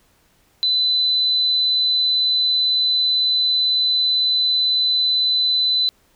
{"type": "tone", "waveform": "sine", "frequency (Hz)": 4011, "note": "B7", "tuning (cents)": 26, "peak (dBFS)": -15, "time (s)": [0.63, 5.89], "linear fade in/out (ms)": 0, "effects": ["pink hiss -59 dBFS RMS until 6.15 s"]}